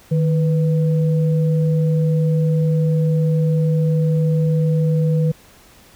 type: tone pair together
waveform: sine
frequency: 155.5 / 494.5 Hz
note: D#3 / B4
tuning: -1 / +2 cents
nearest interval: octave + minor sixth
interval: 2003 cents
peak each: -14 / -24 dBFS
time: 0.11-5.32 s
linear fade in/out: 10 ms
effects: pink hiss -48 dBFS RMS until 5.95 s